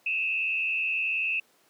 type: tone with frequency modulation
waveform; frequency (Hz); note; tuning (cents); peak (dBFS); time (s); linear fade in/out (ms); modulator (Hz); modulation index
sine; 2616; E7; -14; -25; 0.06-1.4; 5; 78.6; 1.3
effects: pink hiss -63 dBFS RMS until 1.69 s + high-pass 300 Hz 12 dB/octave